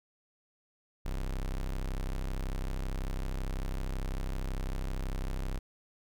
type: tone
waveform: 40% pulse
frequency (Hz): 32.7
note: C1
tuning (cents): 0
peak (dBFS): -31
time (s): 1.05-5.59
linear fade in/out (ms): 10
effects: none